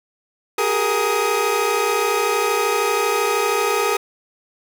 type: tone cluster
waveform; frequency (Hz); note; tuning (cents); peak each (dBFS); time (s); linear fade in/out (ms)
30% pulse; 381 / 413.6 / 466.7 / 1255; G4 / G#4 / A#4 / D#6; -49 / -7 / +2 / +15; -24 / -19 / -20 / -20; 0.58-3.97; 5
effects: none